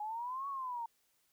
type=exponential two-way sweep; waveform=sine; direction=up then down; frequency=828 to 1127 to 911 Hz; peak=-37 dBFS; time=0-0.86 s; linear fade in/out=5 ms; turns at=0.48 s; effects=white hiss -75 dBFS RMS until 1.32 s